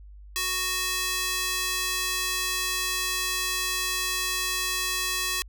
square tone with high-pass filter, 370 Hz, F#4, in tune, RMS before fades -28 dBFS, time 0.36-5.42 s, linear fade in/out 0 ms, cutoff 2200 Hz, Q 0.56, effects added 50 Hz sine -43 dBFS peak until 5.48 s

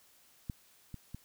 clicks, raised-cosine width 5 ms, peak -24 / -30 / -29 dBFS, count 3, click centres 0.498 / 0.943 / 1.146 s, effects white hiss -64 dBFS RMS until 1.24 s

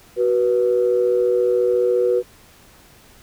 sine tone pair together, 373.3 / 487.6 Hz, F#4 / B4, +15 / -22 cents, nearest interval perfect fourth, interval 463 cents, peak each -18 / -16 dBFS, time 0.16-2.23 s, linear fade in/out 50 ms, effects tanh soft clip ceiling -7 dBFS + pink hiss -49 dBFS RMS until 3.22 s

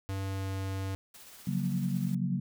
square tone with pitch glide, 96.9 to 96.29 Hz, G2 to G2, -20 to -30 cents, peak -33 dBFS, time 0.09-0.95 s, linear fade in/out 0 ms, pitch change -10 cents, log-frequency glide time 0.22-0.51 s
white noise with tremolo, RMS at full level -50 dBFS, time 1.14-2.15 s, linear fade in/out 5 ms, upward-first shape triangle, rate 16 Hz, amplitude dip 35%
sine chord, Gb major seventh, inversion second, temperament equal, 138.59 / 174.61 / 185 / 233.1 Hz, Db3 / F3 / Gb3 / Bb3, 0 / 0 / 0 / 0 cents, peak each -33 / -37 / -31 / -36 dBFS, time 1.47-2.4 s, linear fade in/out 5 ms
effects none

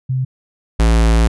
sine / square tone pair in turn, 130 / 56.03 Hz, C3 / A1, -11 / +32 cents, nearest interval octave + minor third, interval 1457 cents, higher first, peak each -15 / -10 dBFS, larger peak second, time 0.09-0.25 / 0.79-1.28 s, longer second, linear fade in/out 10 ms, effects resampled to 24000 Hz

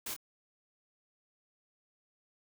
white noise with echo, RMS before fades -39 dBFS, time 0.06-0.14 s, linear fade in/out 5 ms, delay 25 ms, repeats 1, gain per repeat -6 dB, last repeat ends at 0.165 s, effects none

